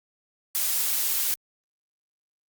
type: noise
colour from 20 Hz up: blue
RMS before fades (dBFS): -25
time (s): 0.55-1.34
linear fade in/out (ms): 0
effects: Opus 48 kbps